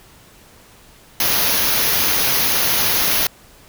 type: band-stop noise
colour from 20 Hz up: white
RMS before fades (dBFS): -17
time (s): 1.2-3.27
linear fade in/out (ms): 2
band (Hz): 6600 to 10000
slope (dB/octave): 96
effects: pink hiss -47 dBFS RMS until 3.68 s